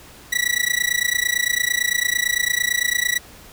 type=tone with amplitude modulation; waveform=sawtooth; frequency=1946 Hz; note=B6; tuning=26 cents flat; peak=-11 dBFS; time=0.32-3.19 s; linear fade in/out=10 ms; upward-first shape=sine; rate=28.9 Hz; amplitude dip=95%; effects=pink hiss -44 dBFS RMS until 3.52 s